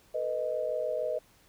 sine tone cluster, 451.6 / 498.2 / 622 Hz, A4 / B4 / D#5, +45 / +15 / -1 cents, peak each -38 / -33 / -31 dBFS, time 0.14-1.19 s, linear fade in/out 10 ms, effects pink hiss -62 dBFS RMS until 1.48 s

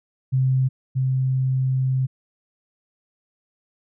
sine tone pair in turn, 130.81 / 130.81 Hz, C3 / C3, 0 / 0 cents, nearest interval unison, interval 0 cents, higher neither, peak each -16 / -18 dBFS, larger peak first, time 0.32-0.69 / 0.95-2.07 s, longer second, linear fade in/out 20 ms, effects none

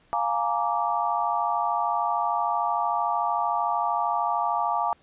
sine chord, Bb dominant seventh, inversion second, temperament just, 699.2 / 839.1 / 932.3 / 1165.4 Hz, F5 / Ab5 / Bb5 / D6, +2 / +18 / 0 / -14 cents, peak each -28 dBFS, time 0.13-4.93 s, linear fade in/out 0 ms, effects pink hiss -61 dBFS RMS until 5.02 s + resampled to 8000 Hz

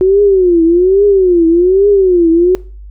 sine tone with vibrato, 366.3 Hz, F#4, 17 cents flat, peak -5 dBFS, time 0.01-2.55 s, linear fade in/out 0 ms, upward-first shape triangle, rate 1.2 Hz, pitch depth 210 cents each way, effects noise-tail reverb RT60 0.4 s tail -22 dB re dry + added 50 Hz sine -28 dBFS peak until 2.9 s

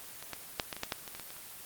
clicks, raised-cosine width 0.2 ms, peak -26 / -19 / -11 / -18 / -23 / -14 / -13 / -25 / -25 / -24 / -28 / -29 dBFS, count 12, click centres 0.226 / 0.333 / 0.598 / 0.728 / 0.766 / 0.834 / 0.922 / 1.078 / 1.15 / 1.197 / 1.305 / 1.366 s, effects white hiss -47 dBFS RMS until 1.65 s + Opus 24 kbps

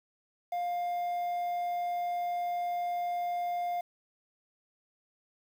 triangle tone with quantisation, 704 Hz, F5, 14 cents sharp, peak -28 dBFS, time 0.52-3.81 s, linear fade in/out 5 ms, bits 9, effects none

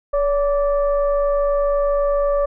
sine tone with frequency modulation, 570 Hz, C#5, 48 cents sharp, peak -15 dBFS, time 0.13-2.46 s, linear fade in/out 10 ms, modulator 594 Hz, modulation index 0.59, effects none

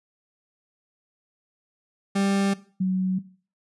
40% pulse / sine tone pair in turn, 197.3 / 186.63 Hz, G3 / F#3, +11 / +15 cents, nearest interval minor second, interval 96 cents, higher first, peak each -20 dBFS, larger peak neither, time 2.15-2.54 / 2.8-3.19 s, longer neither, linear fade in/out 10 ms, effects noise-tail reverb RT60 0.4 s tail -17 dB re dry + resampled to 24000 Hz

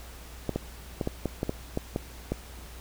clicks, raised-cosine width 2 ms, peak -14 dBFS, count 10, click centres 0.493 / 0.56 / 1.012 / 1.074 / 1.257 / 1.431 / 1.494 / 1.774 / 1.961 / 2.32 s, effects added 60 Hz sine -44 dBFS peak until 2.8 s + pink hiss -48 dBFS RMS until 2.8 s

